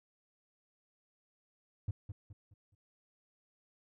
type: tone with echo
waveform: triangle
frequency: 100 Hz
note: G2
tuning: 35 cents sharp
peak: -28 dBFS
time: 1.88-1.91 s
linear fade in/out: 5 ms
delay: 210 ms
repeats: 4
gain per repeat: -9 dB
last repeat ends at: 2.75 s
effects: tanh soft clip ceiling -27 dBFS